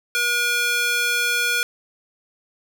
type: tone with high-pass filter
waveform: square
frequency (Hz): 480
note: B4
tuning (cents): -49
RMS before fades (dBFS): -21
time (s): 0.15-1.63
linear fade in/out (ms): 0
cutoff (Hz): 1700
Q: 1.5
effects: none